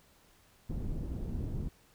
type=low-pass noise; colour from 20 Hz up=pink; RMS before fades=-36 dBFS; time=0.69-1.69 s; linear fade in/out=10 ms; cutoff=230 Hz; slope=12 dB/octave; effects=pink hiss -64 dBFS RMS until 1.94 s